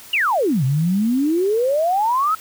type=exponential two-way sweep; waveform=sine; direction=down then up; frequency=2974 to 126.6 to 1332 Hz; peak=-15 dBFS; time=0.13-2.35 s; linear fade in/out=5 ms; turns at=0.64 s; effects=white hiss -41 dBFS RMS until 2.4 s